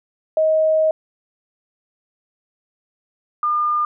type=tone pair in turn; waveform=sine; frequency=630 / 1207.6 Hz; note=D#5 / D6; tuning=+21 / +48 cents; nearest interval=major seventh; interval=1127 cents; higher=second; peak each=-13 / -16 dBFS; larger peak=first; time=0.37-0.91 / 3.43-3.85 s; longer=first; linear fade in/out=2 ms; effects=none